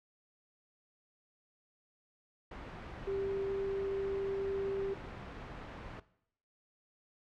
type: tone in noise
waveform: sine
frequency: 392 Hz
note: G4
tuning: in tune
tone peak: -33 dBFS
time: 3.07-4.94 s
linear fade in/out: 5 ms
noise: pink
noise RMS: -45 dBFS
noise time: 2.51-6 s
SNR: +9 dB
effects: noise-tail reverb RT60 0.7 s tail -18 dB re dry + low-pass 2000 Hz 12 dB/octave